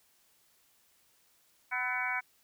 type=harmonic tone with a mistuned harmonic; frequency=250.4 Hz; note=B3; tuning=24 cents sharp; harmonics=3 / 4 / 5 / 6 / 7 / 8 / 9; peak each=-40 / -39 / -44 / -36 / -42 / -42 / -34 dBFS; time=1.71-2.21 s; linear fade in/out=20 ms; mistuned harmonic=5; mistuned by=+64 cents; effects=white hiss -68 dBFS RMS until 2.43 s